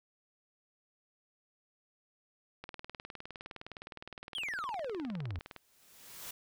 click train, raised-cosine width 0.3 ms, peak -28 dBFS, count 58, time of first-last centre 2.64-5.563 s, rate 19.5 Hz
triangle exponential sweep, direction down, 3382 to 78 Hz, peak -34 dBFS, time 4.35-5.39 s, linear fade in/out 0 ms
white noise with exponential growth, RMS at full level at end -43 dBFS, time 5.39-6.31 s, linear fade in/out 5 ms, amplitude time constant 200 ms
effects none

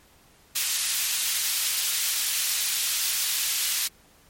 pink high-pass noise, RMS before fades -26 dBFS, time 0.55-3.88 s, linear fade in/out 10 ms, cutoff 3100 Hz, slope 12 dB/octave, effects pink hiss -57 dBFS RMS until 4.29 s + MP3 64 kbps

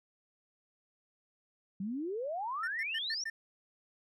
sine exponential sweep, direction up, 183.7 to 5820 Hz, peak -34 dBFS, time 1.8-3.24 s, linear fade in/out 5 ms
triangle tone bursts, 1800 Hz, A6, 39 cents sharp, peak -33 dBFS, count 5, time 2.63-3.3 s, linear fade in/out 5 ms, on 46 ms, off 110 ms
effects none

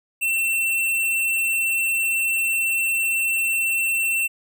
square tone, 2697 Hz, E7, 39 cents sharp, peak -20 dBFS, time 0.21-4.28 s, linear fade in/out 20 ms, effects none

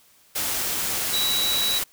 sine tone in noise, 3908 Hz, B7, 19 cents flat, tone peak -22 dBFS, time 1.13-1.79 s, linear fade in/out 10 ms, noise white, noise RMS -26 dBFS, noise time 0.35-1.84 s, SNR +1 dB, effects white hiss -57 dBFS RMS until 1.92 s

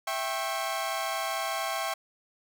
sawtooth chord, C# diminished, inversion first, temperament equal with one note detuned, 659.3 / 784 / 1087.8 Hz, E5 / G5 / C#6, 0 / 0 / -33 cents, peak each -30 dBFS, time 0.07-1.94 s, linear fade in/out 5 ms, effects none

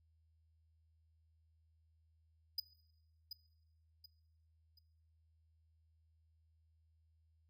square tone with echo, 4978 Hz, D#8, in tune, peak -35 dBFS, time 2.58-2.6 s, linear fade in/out 5 ms, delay 730 ms, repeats 3, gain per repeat -9 dB, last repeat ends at 4.79 s, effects noise-tail reverb RT60 1.0 s tail -20 dB re dry + added 80 Hz sine -70 dBFS peak until 7.49 s

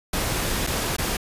pink noise with dropouts, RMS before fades -25 dBFS, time 0.13-1.17 s, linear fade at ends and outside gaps 5 ms, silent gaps 0.667-0.671 / 0.966-0.983 s, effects resampled to 32000 Hz

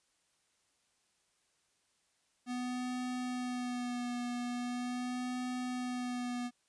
square tone with vibrato, 246.9 Hz, B3, in tune, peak -36 dBFS, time 2.46-6.51 s, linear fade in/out 50 ms, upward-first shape sine, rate 0.41 Hz, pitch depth 26 cents each way, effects white hiss -75 dBFS RMS until 6.68 s + resampled to 22050 Hz

